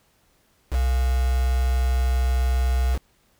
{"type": "tone with quantisation", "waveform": "sine", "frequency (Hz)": 63.4, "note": "B1", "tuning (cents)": 46, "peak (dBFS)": -18, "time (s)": [0.7, 2.99], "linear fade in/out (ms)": 50, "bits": 5, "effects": ["pink hiss -63 dBFS RMS until 3.39 s"]}